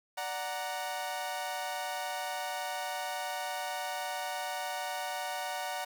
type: chord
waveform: sawtooth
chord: D augmented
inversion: none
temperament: equal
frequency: 587.3 / 740 / 932.3 Hz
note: D5 / F#5 / A#5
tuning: 0 / 0 / 0 cents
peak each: -38 / -33 / -36 dBFS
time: 0.17-5.85 s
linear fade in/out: 10 ms
effects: 9-bit